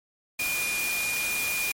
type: tone in noise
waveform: sine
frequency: 2429 Hz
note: D#7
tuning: 42 cents flat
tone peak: -27 dBFS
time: 0.39-1.72 s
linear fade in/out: 5 ms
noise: white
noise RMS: -31 dBFS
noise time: 0.39-1.72 s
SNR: +1 dB
effects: MP3 64 kbps